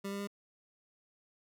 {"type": "tone with pitch steps", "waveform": "25% pulse", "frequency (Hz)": [198, 199.84, 201.7], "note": ["G3", "G3", "G3"], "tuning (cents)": [18, 34, 50], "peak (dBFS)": -33, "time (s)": [0.04, 0.274], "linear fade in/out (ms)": 10, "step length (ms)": 78, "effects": []}